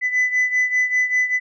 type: beating tone pair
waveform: sine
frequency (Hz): 2000 / 2005.1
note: B6 / B6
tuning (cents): +21 / +26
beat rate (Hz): 5.1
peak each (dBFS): -16 / -20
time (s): 0.01-1.4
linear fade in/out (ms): 50
effects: tanh soft clip ceiling -13 dBFS